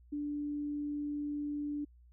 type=tone; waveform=sine; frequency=292.5 Hz; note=D4; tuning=7 cents flat; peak=-34 dBFS; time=0.12-1.85 s; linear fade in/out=10 ms; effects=added 60 Hz sine -57 dBFS peak until 2.12 s